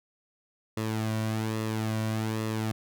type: tone with flanger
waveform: sawtooth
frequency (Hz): 110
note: A2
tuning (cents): 0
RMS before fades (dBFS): -30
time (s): 0.77-2.72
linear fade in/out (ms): 5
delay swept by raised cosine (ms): 1.3 to 2.4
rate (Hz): 1.2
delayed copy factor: -0.55
effects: none